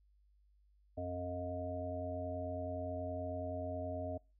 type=harmonic tone; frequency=89.4 Hz; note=F2; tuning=41 cents sharp; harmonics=1 / 3 / 5 / 7 / 8; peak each=-43 / -45 / -50 / -41 / -49 dBFS; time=0.97-4.18 s; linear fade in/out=10 ms; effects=noise-tail reverb RT60 0.3 s tail -26 dB re dry + added 50 Hz sine -66 dBFS peak until 4.39 s